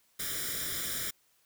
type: noise with comb filter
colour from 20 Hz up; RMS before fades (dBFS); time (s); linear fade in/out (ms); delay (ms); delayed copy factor
white; -35; 0.19-1.11; 10; 0.56; +0.95
effects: white hiss -69 dBFS RMS until 1.45 s